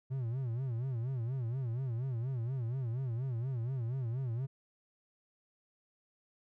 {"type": "tone with vibrato", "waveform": "triangle", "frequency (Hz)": 123.7, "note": "B2", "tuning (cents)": 3, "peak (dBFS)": -31, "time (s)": [0.1, 4.47], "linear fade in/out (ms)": 20, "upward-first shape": "sine", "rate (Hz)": 4.2, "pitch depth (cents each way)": 160, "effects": []}